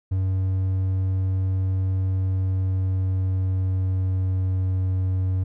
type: tone with pitch glide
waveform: triangle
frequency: 94.4 to 93.32 Hz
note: F#2 to F#2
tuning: +35 to +15 cents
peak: -18 dBFS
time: 0.11-5.44 s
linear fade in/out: 10 ms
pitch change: -20 cents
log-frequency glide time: 1.99-4.88 s
effects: none